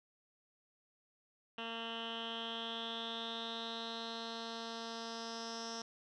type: tone with low-pass filter sweep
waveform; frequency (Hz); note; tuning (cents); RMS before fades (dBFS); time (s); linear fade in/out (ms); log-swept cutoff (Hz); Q
10% pulse; 228.8; A#3; -32; -43; 1.58-5.82; 2; 2800 to 5400; 7.2
effects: none